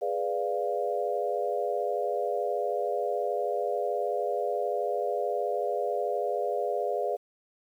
sine chord, G# diminished seventh, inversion none, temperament equal, 415.3 / 493.9 / 587.3 / 698.5 Hz, G#4 / B4 / D5 / F5, 0 / 0 / 0 / 0 cents, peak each -32 dBFS, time 0.01-7.17 s, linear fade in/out 20 ms, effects 10-bit

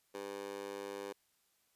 15% pulse tone with high-pass filter, 100 Hz, G2, 35 cents sharp, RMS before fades -44 dBFS, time 0.14-1.13 s, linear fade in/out 10 ms, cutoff 470 Hz, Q 2.8, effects white hiss -75 dBFS RMS until 1.75 s + resampled to 32000 Hz

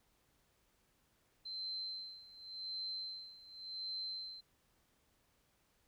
sine tone with tremolo, 4097 Hz, C8, 37 cents flat, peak -39 dBFS, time 1.45-4.41 s, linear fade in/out 10 ms, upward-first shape sine, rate 0.89 Hz, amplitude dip 85%, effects pink hiss -75 dBFS RMS until 5.87 s

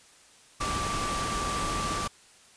sine tone in noise, 1168 Hz, D6, 10 cents flat, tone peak -31 dBFS, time 0.6-2.08 s, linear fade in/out 10 ms, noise pink, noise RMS -32 dBFS, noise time 0.6-2.08 s, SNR -2 dB, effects white hiss -56 dBFS RMS until 2.56 s + resampled to 22050 Hz

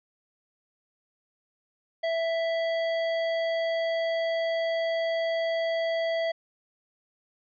sine tone with hard clipping, 660 Hz, E5, 2 cents sharp, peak -27 dBFS, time 2.03-6.32 s, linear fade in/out 10 ms, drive 16 dB, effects resampled to 11025 Hz

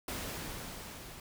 pink noise with level ramp, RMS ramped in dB -38 to -49 dBFS, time 0.08-1.2 s, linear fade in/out 2 ms, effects none

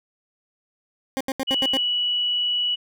20% pulse tone bursts, 266.8 Hz, C4, 34 cents sharp, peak -18 dBFS, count 6, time 1.17-1.771 s, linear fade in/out 0 ms, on 36 ms, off 77 ms
sine tone, 2941 Hz, F#7, 11 cents flat, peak -20 dBFS, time 1.47-2.76 s, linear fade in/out 20 ms
effects none

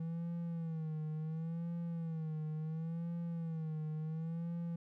triangle tone with vibrato, 162.3 Hz, E3, 27 cents flat, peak -35 dBFS, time 0-4.76 s, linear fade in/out 5 ms, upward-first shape sine, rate 0.71 Hz, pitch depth 83 cents each way, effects none

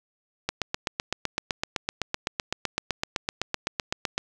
click train, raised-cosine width 0.2 ms, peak -8 dBFS, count 30, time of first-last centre 0.49-4.18 s, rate 7.86 Hz, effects none

